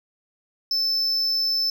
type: tone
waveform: triangle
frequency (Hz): 5274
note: E8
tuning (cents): 0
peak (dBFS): -19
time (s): 0.71-1.7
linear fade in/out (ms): 2
effects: none